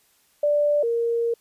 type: tone pair in turn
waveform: sine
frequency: 587.3 / 466.1 Hz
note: D5 / A#4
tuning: 0 / 0 cents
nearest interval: major third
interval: 400 cents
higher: first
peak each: -17 / -20 dBFS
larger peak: first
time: 0.43-0.83 / 0.83-1.34 s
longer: second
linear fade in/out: 5 ms
effects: white hiss -62 dBFS RMS until 1.4 s + resampled to 32000 Hz